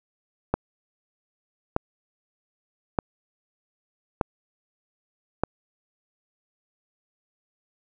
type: click train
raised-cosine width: 1 ms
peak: -7 dBFS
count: 5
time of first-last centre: 0.54-5.436 s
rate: 0.817 Hz
effects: none